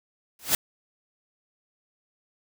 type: noise with exponential growth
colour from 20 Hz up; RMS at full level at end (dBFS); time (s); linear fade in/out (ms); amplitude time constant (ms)
white; -17; 0.39-0.55; 2; 34
effects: none